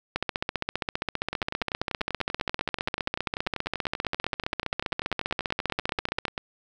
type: two click trains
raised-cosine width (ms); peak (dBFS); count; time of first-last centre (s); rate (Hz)
0.3; -10 / -14; 93 / 53; 0.16-6.253 / 1.33-6.379; 15.1 / 10.3
effects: none